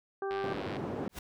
harmonic tone, 391.5 Hz, G4, 2 cents flat, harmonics 1 / 2 / 3 / 4, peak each -33 / -39 / -43 / -45 dBFS, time 0.22-0.53 s, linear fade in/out 2 ms
click train, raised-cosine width 0.3 ms, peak -26 dBFS, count 46, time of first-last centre 0.31-0.767 s, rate 98.4 Hz
white band-pass noise, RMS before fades -37 dBFS, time 0.44-1.08 s, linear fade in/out 0 ms, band 120 to 480 Hz, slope 12 dB/octave
pink noise with exponential growth, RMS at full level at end -36 dBFS, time 1.09-1.19 s, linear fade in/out 5 ms, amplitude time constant 20 ms
effects none

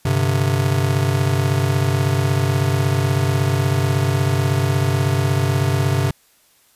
square chord, G suspended fourth, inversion none, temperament just, 98 / 130.67 / 147 Hz, G2 / C3 / D3, 0 / -2 / +2 cents, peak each -21 / -19 / -24 dBFS, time 0.05-6.11 s, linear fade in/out 5 ms, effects white hiss -56 dBFS RMS until 6.75 s + resampled to 32000 Hz

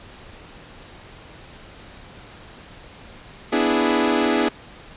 sawtooth chord, E dominant seventh, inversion second, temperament equal, 246.9 / 293.7 / 329.6 / 415.3 Hz, B3 / D4 / E4 / G#4, 0 / 0 / 0 / 0 cents, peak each -19 dBFS, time 3.52-4.49 s, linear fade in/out 10 ms, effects pink hiss -43 dBFS RMS until 4.96 s + resampled to 8000 Hz

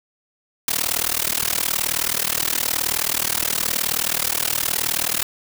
white noise with amplitude modulation, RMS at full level -18 dBFS, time 0.68-5.23 s, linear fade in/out 2 ms, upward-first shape sine, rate 39 Hz, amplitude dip 100%, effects none

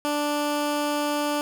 15% pulse tone, 293.7 Hz, D4, in tune, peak -17 dBFS, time 0.05-1.41 s, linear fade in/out 0 ms, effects none

